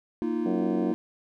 triangle chord, Bb suspended fourth, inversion none, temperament equal with one note detuned, 233.1 / 311.1 / 345.2 Hz, Bb3 / Eb4 / F4, 0 / 0 / -20 cents, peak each -28 dBFS, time 0.22-0.94 s, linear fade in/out 0 ms
harmonic tone, 92.5 Hz, F#2, in tune, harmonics 2 / 3 / 4 / 5 / 6 / 7 / 8, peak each -31 / -33 / -39 / -35 / -38 / -41 / -40 dBFS, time 0.45-0.93 s, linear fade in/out 20 ms
effects none

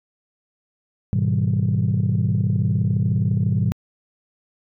sine chord, G# minor seventh, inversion none, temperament equal with one note detuned, 103.83 / 123.47 / 155.56 / 189.87 Hz, G#2 / B2 / D#3 / F#3, 0 / 0 / 0 / +45 cents, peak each -20 / -21 / -23 / -23 dBFS, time 1.13-3.72 s, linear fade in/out 0 ms, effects tanh soft clip ceiling -11 dBFS

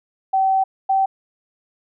sine tone pair in turn, 768 / 772.9 Hz, G5 / G5, -36 / -25 cents, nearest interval unison, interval 11 cents, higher second, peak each -14 dBFS, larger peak neither, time 0.33-0.64 / 0.89-1.06 s, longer first, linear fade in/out 10 ms, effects none

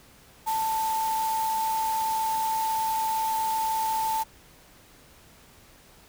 sine tone in noise, 886 Hz, A5, 12 cents sharp, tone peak -24 dBFS, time 0.46-4.24 s, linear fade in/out 20 ms, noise white, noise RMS -37 dBFS, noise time 0.46-4.24 s, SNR +10 dB, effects pink hiss -54 dBFS RMS until 6.08 s

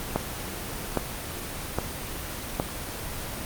click train, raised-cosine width 1 ms, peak -9 dBFS, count 4, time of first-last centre 0.16-2.599 s, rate 1.23 Hz, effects pink hiss -34 dBFS RMS until 3.45 s + Opus 24 kbps

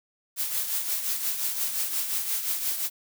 blue noise with tremolo, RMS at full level -26 dBFS, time 0.36-2.9 s, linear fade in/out 50 ms, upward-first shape triangle, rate 5.7 Hz, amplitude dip 60%, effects none

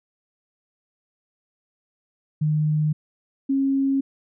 sine tone pair in turn, 152.7 / 272.1 Hz, D#3 / C#4, -32 / -32 cents, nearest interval minor seventh, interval 1000 cents, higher second, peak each -18 dBFS, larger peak neither, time 2.41-2.93 / 3.49-4.01 s, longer neither, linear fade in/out 10 ms, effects none

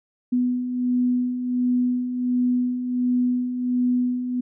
sine beating tone pair, 246.9 / 248.3 Hz, B3 / B3, 0 / +9 cents, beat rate 1.4 Hz, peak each -28 / -20 dBFS, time 0.32-4.41 s, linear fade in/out 10 ms, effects none

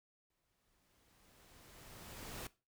pink noise with exponential growth, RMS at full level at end -45 dBFS, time 0.3-2.47 s, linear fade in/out 2 ms, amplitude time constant 470 ms, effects noise-tail reverb RT60 0.3 s tail -19 dB re dry

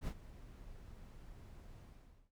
brown noise with ADSR envelope, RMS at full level -37 dBFS, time 0.01-2.31 s, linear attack 61 ms, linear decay 62 ms, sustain -17 dB, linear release 490 ms, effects noise-tail reverb RT60 0.1 s tail -18 dB re dry

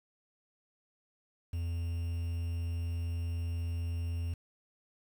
triangle tone with quantisation, 84.7 Hz, E2, 48 cents sharp, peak -30 dBFS, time 1.53-4.34 s, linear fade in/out 5 ms, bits 9, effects none

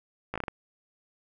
slowing click train, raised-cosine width 0.5 ms, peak -17 dBFS, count 6, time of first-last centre 0.34-0.482 s, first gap 16 ms, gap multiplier 1.29, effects none

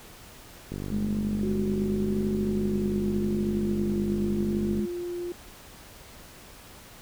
click train, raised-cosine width 3 ms, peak -21 dBFS, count 201, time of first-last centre 0.72-4.793 s, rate 49.1 Hz
sine tone with vibrato, 207.7 Hz, G#3, in tune, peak -26 dBFS, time 0.91-4.86 s, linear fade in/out 10 ms, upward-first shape sine, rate 0.87 Hz, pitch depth 19 cents each way
sine tone with pitch glide, 370 to 350.6 Hz, F#4 to F4, 0 to +7 cents, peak -30 dBFS, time 1.43-5.32 s, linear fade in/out 0 ms, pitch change -93 cents, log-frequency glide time 2.27-3.77 s
effects pink hiss -48 dBFS RMS until 7.01 s

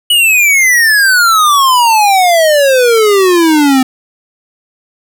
square exponential sweep, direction down, 2960 to 255.6 Hz, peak -6 dBFS, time 0.1-3.83 s, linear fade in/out 5 ms, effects none

